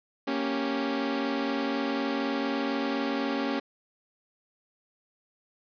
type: chord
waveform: sawtooth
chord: G diminished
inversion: first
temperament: equal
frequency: 233.1 / 277.2 / 392 Hz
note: Bb3 / Db4 / G4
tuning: 0 / 0 / 0 cents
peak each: -29 / -25 / -31 dBFS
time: 0.27-3.6 s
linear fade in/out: 10 ms
effects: resampled to 11025 Hz + 8-bit